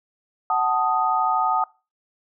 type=chord; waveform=sine; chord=D# diminished; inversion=first; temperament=equal with one note detuned; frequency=747.7 / 880 / 1244.5 Hz; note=F#5 / A5 / D#6; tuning=+18 / 0 / 0 cents; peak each=-23 / -23 / -22 dBFS; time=0.5-1.64 s; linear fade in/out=2 ms; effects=noise-tail reverb RT60 0.3 s tail -23 dB re dry